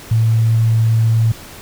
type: tone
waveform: sine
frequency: 112.7 Hz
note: A2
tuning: 42 cents sharp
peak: -10 dBFS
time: 0.11-1.32 s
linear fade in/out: 5 ms
effects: pink hiss -36 dBFS RMS until 1.61 s